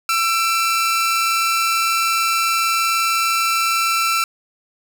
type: tone pair together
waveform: sawtooth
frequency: 1340.2 / 2352 Hz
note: E6 / D7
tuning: +28 / +2 cents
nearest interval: minor seventh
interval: 974 cents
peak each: -13 / -21 dBFS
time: 0.09-4.24 s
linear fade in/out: 2 ms
effects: none